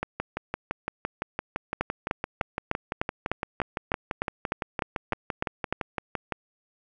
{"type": "two click trains", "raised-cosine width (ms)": 0.5, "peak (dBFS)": [-10, -13], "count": [14, 38], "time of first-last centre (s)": [[1.81, 5.726], [0.03, 6.323]], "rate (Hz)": [3.32, 5.88], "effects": []}